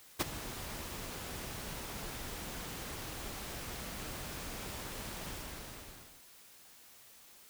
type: noise with ADSR envelope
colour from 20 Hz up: pink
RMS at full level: -28 dBFS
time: 0.19-6.24 s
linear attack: 20 ms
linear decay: 22 ms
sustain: -15 dB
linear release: 980 ms
effects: white hiss -58 dBFS RMS until 7.49 s